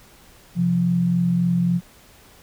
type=tone pair together; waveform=sine; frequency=130.97 / 174.61 Hz; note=C3 / F3; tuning=+2 / 0 cents; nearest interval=perfect fourth; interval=498 cents; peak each=-25 / -17 dBFS; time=0.55-1.81 s; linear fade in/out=50 ms; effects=pink hiss -50 dBFS RMS until 2.42 s